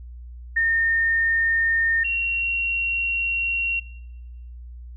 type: tone pair in turn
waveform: sine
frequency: 1825 / 2742 Hz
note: A#6 / F7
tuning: -37 / -32 cents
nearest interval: perfect fifth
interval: 705 cents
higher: second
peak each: -17 / -21 dBFS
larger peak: first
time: 0.56-2.04 / 2.04-3.8 s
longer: second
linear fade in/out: 10 ms
effects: noise-tail reverb RT60 1.0 s tail -20 dB re dry + added 60 Hz sine -36 dBFS peak until 4.96 s